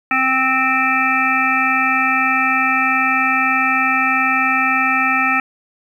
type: harmonic tone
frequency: 261.6 Hz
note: C4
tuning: in tune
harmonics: 1 / 3 / 5 / 7 / 9 / 10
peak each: -24 / -22 / -18 / -20 / -19 / -23 dBFS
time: 0.11-5.4 s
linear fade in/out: 2 ms
effects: 8-bit